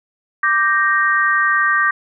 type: chord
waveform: sine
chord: G minor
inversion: second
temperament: equal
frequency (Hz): 1174.7 / 1568 / 1864.7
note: D6 / G6 / Bb6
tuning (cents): 0 / 0 / 0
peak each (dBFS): -17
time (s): 0.43-1.91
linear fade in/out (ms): 5
effects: none